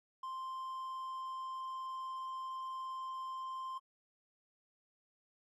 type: tone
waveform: triangle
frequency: 1046.5 Hz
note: C6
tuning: in tune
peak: -38 dBFS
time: 0.23-3.78 s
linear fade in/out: 5 ms
effects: AAC 32 kbps